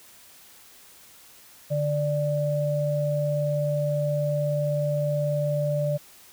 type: tone pair together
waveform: sine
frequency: 146.83 / 588.7 Hz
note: D3 / D5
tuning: 0 / +4 cents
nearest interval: 2 octaves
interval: 2404 cents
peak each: -25 dBFS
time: 1.7-5.98 s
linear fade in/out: 20 ms
effects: white hiss -51 dBFS RMS until 6.32 s